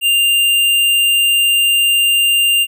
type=tone with hard clipping; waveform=sine; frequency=2794 Hz; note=F7; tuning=in tune; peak=-11 dBFS; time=0.01-2.67 s; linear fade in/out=50 ms; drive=17 dB; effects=none